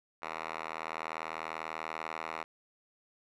5% pulse tone with band-pass filter, 80.2 Hz, E2, 47 cents flat, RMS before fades -40 dBFS, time 0.22-2.44 s, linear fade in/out 5 ms, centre 1500 Hz, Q 1.9, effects none

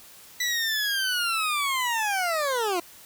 20% pulse linear sweep, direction down, 1982 to 333.4 Hz, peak -19 dBFS, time 0.4-2.8 s, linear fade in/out 5 ms, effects white hiss -49 dBFS RMS until 3.05 s

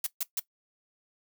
blue noise bursts, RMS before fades -30 dBFS, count 3, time 0.04-0.395 s, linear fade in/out 2 ms, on 25 ms, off 140 ms, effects noise-tail reverb RT60 0.1 s tail -17 dB re dry

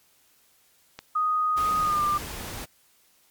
click, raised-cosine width 0.2 ms, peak -20 dBFS, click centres 0.99 s
sine tone with pitch glide, 1244.5 to 1192.4 Hz, D#6 to D6, 0 to +26 cents, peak -21 dBFS, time 1.15-2.18 s, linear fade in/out 10 ms, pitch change -74 cents, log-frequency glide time 1.81-2.02 s
pink noise, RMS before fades -36 dBFS, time 1.56-2.66 s, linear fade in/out 20 ms
effects white hiss -62 dBFS RMS until 3.3 s + MP3 96 kbps

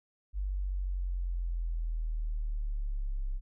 sine linear sweep, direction down, 49 to 32.7 Hz, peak -30 dBFS, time 0.33-3.41 s, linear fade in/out 50 ms, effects none

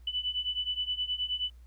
sine beating tone pair, 2979 / 2988.5 Hz, F#7 / F#7, +11 / +17 cents, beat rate 9.5 Hz, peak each -34 / -32 dBFS, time 0.07-1.5 s, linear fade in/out 5 ms, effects added 60 Hz sine -49 dBFS peak until 1.66 s + pink hiss -70 dBFS RMS until 1.66 s

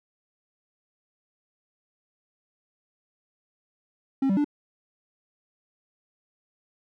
triangle tone with pitch steps, 269.6 / 194 / 292.8 Hz, C#4 / G3 / D4, -48 / -18 / -5 cents, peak -18 dBFS, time 4.22-4.445 s, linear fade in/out 5 ms, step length 75 ms, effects none

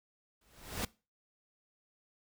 pink noise with exponential growth, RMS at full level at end -33 dBFS, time 0.41-0.85 s, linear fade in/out 5 ms, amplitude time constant 95 ms, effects noise-tail reverb RT60 0.3 s tail -21 dB re dry

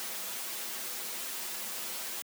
white noise with comb filter, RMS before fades -38 dBFS, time 0-2.22 s, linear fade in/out 0 ms, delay 6.8 ms, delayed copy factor -1, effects high-pass 200 Hz 12 dB/octave

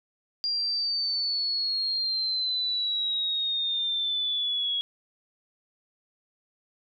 sine exponential sweep, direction down, 4791 to 3322 Hz, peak -25 dBFS, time 0.44-4.81 s, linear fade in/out 0 ms, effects none

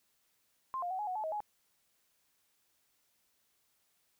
sine tone with pitch steps, 1052 / 706 / 751 / 838 / 736 / 861 / 634 / 838 Hz, C6 / F5 / F#5 / G#5 / F#5 / A5 / D#5 / G#5, +9 / +19 / +26 / +15 / -9 / -38 / +32 / +15 cents, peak -34 dBFS, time 0.74-1.404 s, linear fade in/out 0 ms, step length 83 ms, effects white hiss -75 dBFS RMS until 4.19 s

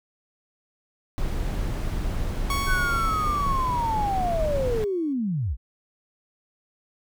brown noise, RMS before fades -27 dBFS, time 1.18-4.84 s, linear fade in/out 0 ms
sawtooth tone with exponential decay, 1112 Hz, C#6, 5 cents sharp, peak -21 dBFS, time 2.5-5.13 s, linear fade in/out 2 ms, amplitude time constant 570 ms
sine linear sweep, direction down, 1527 to 46.25 Hz, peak -23 dBFS, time 2.66-5.57 s, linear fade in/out 50 ms
effects none

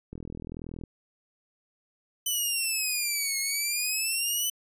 click train, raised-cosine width 3 ms, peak -26 dBFS, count 30, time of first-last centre 0.13-0.837 s, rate 41 Hz
10% pulse exponential two-way sweep, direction down then up, 3017 to 2158 to 3017 Hz, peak -18 dBFS, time 2.26-4.5 s, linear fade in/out 5 ms, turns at 3.39 s
effects resampled to 32000 Hz

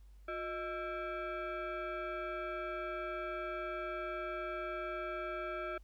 sine tone with frequency modulation, 357.3 Hz, F4, 40 cents sharp, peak -37 dBFS, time 0.28-5.78 s, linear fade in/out 5 ms, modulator 980 Hz, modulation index 1.6, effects added 50 Hz sine -54 dBFS peak until 5.83 s + pink hiss -75 dBFS RMS until 5.83 s

